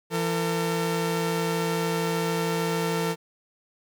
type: tone pair together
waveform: sawtooth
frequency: 168.5 / 452.3 Hz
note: E3 / A4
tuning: +38 / +48 cents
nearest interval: octave + perfect fourth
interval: 1710 cents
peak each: -23 dBFS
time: 0.1-3.16 s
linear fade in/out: 50 ms
effects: none

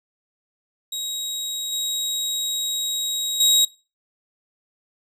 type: tone with level steps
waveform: 25% pulse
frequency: 3805 Hz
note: A#7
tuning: 35 cents sharp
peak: -23 / -20 / -11 dBFS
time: 0.92-3.65 s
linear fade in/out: 5 ms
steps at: 1.72 / 3.4 s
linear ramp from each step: 5 ms
effects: noise-tail reverb RT60 0.3 s tail -20 dB re dry

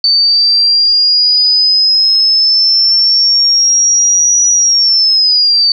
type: linear two-way sweep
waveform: sine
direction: up then down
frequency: 4548 to 5850 to 4548 Hz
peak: -6 dBFS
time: 0.04-5.72 s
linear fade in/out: 2 ms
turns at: 4.48 s
effects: none

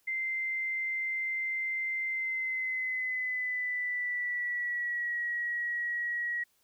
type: tone with pitch glide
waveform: sine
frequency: 2082 to 1909.2 Hz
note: C7 to A#6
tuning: -9 to +41 cents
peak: -30 dBFS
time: 0.07-6.44 s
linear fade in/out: 10 ms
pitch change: -150 cents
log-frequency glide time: 2.08-5.19 s
effects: white hiss -71 dBFS RMS until 6.63 s

